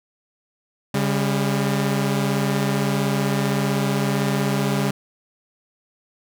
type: tone pair together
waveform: sawtooth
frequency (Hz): 138.9 / 200.5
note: C#3 / G3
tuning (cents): +4 / +39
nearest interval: tritone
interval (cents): 635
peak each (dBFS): -18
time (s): 0.94-4.91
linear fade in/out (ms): 5
effects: none